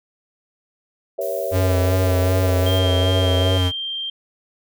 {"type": "chord", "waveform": "sine", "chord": "G diminished seventh", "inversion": "none", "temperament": "equal with one note detuned", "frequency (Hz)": [392, 478.2, 554.4, 659.3], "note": ["G4", "Bb4", "Db5", "Fb5"], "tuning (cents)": [0, 44, 0, 0], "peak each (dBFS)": [-30, -29, -25, -26], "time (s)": [1.18, 3.58], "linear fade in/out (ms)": 10}
{"type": "noise", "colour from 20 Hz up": "violet", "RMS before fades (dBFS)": -36, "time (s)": [1.21, 2.79], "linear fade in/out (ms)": 5}
{"type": "tone with vibrato", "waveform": "square", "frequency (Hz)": 91.3, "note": "F#2", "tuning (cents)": -23, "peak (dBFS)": -17, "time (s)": [1.51, 3.72], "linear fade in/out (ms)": 50, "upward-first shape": "sine", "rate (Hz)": 2.6, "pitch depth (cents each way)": 35}
{"type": "tone with pitch glide", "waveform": "sine", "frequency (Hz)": [3195, 3169], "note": ["G7", "G7"], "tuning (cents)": [32, 18], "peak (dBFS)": -24, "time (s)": [2.66, 4.1], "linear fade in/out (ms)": 5, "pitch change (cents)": -14, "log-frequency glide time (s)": [3.29, 3.56]}
{"effects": []}